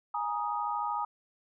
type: chord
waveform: sine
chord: Ab suspended second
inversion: none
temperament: equal with one note detuned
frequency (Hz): 830.6 / 943.7 / 1244.5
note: Ab5 / Bb5 / Eb6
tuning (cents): 0 / +21 / 0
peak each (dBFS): -34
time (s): 0.14-1.05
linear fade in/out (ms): 5
effects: none